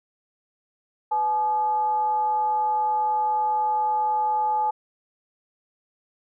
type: tone with frequency modulation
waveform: sine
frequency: 856 Hz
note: A5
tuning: 48 cents flat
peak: -20 dBFS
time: 1.11-4.71 s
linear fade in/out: 10 ms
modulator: 357 Hz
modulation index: 0.29
effects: none